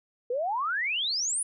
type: exponential sweep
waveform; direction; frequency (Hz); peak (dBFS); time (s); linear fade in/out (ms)
sine; up; 466.2 to 10200; -26; 0.3-1.43; 5
effects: none